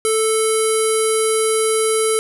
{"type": "tone with low-pass filter", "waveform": "square", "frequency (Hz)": 440, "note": "A4", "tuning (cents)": 0, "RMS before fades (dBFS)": -17, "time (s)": [0.05, 2.19], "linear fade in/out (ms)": 0, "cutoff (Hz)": 10000, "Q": 9.5, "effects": []}